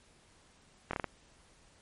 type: slowing click train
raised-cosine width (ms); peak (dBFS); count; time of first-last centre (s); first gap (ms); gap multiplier
0.5; -18; 5; 0.91-1.043; 23; 1.25
effects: pink hiss -63 dBFS RMS until 1.81 s + MP3 48 kbps